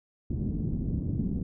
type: low-pass noise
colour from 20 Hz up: white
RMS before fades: -30 dBFS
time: 0.3-1.43 s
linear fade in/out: 5 ms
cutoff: 240 Hz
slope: 24 dB/octave
effects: none